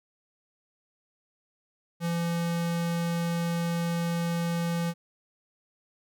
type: tone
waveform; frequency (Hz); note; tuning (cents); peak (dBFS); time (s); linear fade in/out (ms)
square; 169.7; F3; -49; -27; 2-4.94; 50
effects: none